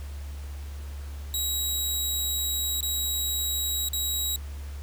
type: tone with dropouts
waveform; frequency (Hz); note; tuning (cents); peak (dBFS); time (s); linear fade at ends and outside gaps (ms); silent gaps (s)
15% pulse; 3852; B7; -44; -19; 1.34-4.36; 1; 2.807-2.828 / 3.887-3.932
effects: added 71 Hz sine -34 dBFS peak until 4.82 s + pink hiss -50 dBFS RMS until 4.82 s